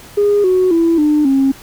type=tone with pitch steps; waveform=sine; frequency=409.9 / 369.4 / 332.9 / 300.1 / 270.4 Hz; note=G#4 / F#4 / E4 / D4 / C#4; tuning=-23 / -3 / +17 / +38 / -43 cents; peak=-8 dBFS; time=0.17-1.52 s; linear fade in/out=10 ms; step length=270 ms; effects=tanh soft clip ceiling -5 dBFS + pink hiss -38 dBFS RMS until 1.62 s